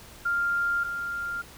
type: tone pair in turn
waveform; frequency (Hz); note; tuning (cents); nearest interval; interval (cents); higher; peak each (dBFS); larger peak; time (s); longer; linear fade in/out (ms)
sine; 1396.9 / 1396.9; F6 / F6; 0 / 0; unison; 0; neither; -23 / -29; first; 0.25-0.84 / 0.84-1.42; first; 10
effects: added 60 Hz sine -55 dBFS peak until 1.57 s + pink hiss -48 dBFS RMS until 1.57 s